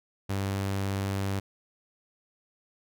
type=tone; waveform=sawtooth; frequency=98 Hz; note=G2; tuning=in tune; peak=-24 dBFS; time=0.29-1.4 s; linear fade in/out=10 ms; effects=none